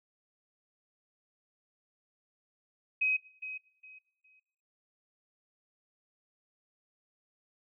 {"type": "tone with echo", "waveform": "sine", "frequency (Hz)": 2530, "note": "D#7", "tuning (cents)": 28, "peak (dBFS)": -25, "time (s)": [3.01, 3.17], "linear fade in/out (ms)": 10, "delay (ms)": 410, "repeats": 3, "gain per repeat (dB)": -12, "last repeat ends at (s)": 4.4, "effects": ["noise-tail reverb RT60 1.0 s tail -23 dB re dry"]}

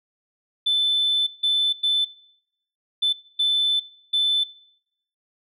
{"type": "tone bursts at uneven times", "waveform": "sine", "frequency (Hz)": 3520, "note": "A7", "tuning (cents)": 0, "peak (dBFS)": -16, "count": 6, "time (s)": [[0.66, 1.27], [1.43, 1.73], [1.83, 2.05], [3.02, 3.13], [3.39, 3.8], [4.13, 4.44]], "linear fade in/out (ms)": 10, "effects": ["noise-tail reverb RT60 0.8 s tail -23 dB re dry", "tanh soft clip ceiling -14 dBFS"]}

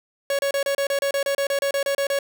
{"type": "tone bursts", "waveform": "45% pulse", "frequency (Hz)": 557, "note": "C#5", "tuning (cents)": 8, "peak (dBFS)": -20, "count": 16, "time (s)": [0.3, 2.189], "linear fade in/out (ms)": 2, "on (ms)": 89, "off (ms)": 31, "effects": []}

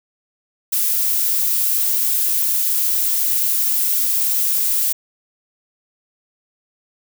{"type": "noise", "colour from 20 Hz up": "violet", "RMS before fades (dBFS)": -18, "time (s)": [0.72, 4.93], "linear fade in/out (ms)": 10, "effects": []}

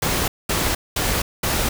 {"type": "noise bursts", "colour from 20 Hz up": "pink", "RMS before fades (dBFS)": -21, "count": 4, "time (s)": [0.02, 1.69], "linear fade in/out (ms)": 5, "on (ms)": 260, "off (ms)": 210, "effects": []}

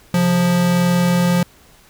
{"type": "tone pair together", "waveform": "square", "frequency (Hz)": [135.08, 176.4], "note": ["C#3", "F3"], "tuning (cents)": [-44, 18], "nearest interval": "perfect fourth", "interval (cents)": 462, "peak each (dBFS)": [-24, -14], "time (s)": [0.14, 1.43], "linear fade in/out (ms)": 2, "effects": ["pink hiss -49 dBFS RMS until 1.89 s"]}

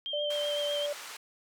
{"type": "tone with vibrato", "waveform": "sine", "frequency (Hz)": 3159, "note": "G7", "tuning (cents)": 13, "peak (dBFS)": -33, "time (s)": [0.06, 0.86], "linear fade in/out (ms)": 0, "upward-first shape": "triangle", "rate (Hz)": 7.9, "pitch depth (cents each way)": 40}
{"type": "tone with pitch glide", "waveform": "sine", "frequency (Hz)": [590, 582.5], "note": ["D5", "D5"], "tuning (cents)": [8, -14], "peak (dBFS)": -30, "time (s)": [0.13, 0.93], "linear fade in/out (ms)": 5, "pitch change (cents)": -22, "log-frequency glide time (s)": [0.25, 0.72]}
{"type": "band-pass noise", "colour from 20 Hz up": "pink", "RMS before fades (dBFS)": -44, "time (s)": [0.3, 1.17], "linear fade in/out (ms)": 5, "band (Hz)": [1000, 9800], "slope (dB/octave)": 12}
{"effects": []}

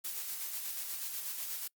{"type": "noise with tremolo", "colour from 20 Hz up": "blue", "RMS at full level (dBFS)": -38, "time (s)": [0.04, 1.68], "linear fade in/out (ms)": 10, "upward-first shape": "square", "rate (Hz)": 8.2, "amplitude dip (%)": 30, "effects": ["noise-tail reverb RT60 0.1 s tail -25 dB re dry", "Opus 48 kbps"]}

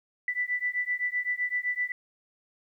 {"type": "beating tone pair", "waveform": "sine", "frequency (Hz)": [1975.5, 1983.3], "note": ["B6", "B6"], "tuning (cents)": [0, 7], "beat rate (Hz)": 7.8, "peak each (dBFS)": [-30, -30], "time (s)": [0.28, 1.92], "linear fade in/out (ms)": 2, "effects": ["11-bit"]}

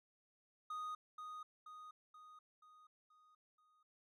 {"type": "tone with echo", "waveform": "triangle", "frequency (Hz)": 1242, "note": "D#6", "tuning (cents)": -3, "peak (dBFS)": -40, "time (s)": [0.7, 0.95], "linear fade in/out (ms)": 5, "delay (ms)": 480, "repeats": 6, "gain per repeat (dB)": -5, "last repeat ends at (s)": 3.83, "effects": []}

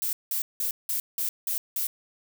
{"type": "noise bursts", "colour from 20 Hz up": "violet", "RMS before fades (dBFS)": -28, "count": 7, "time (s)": [0.02, 1.87], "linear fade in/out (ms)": 2, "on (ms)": 110, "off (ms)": 180, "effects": []}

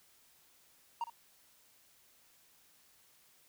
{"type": "tone with echo", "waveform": "triangle", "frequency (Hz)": 932.3, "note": "A#5", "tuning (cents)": 0, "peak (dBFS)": -31, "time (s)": [1.01, 1.04], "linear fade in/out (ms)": 2, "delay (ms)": 59, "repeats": 1, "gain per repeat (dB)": -12, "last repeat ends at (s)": 1.099, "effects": ["white hiss -66 dBFS RMS until 3.48 s"]}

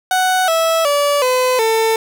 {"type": "tone with pitch steps", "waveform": "30% pulse", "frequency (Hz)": [743, 654.3, 576.3, 507.5, 446.9], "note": ["F#5", "E5", "D5", "B4", "A4"], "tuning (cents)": [7, -13, -33, 47, 27], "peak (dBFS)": -10, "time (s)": [0.11, 1.96], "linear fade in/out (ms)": 2, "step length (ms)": 370, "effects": []}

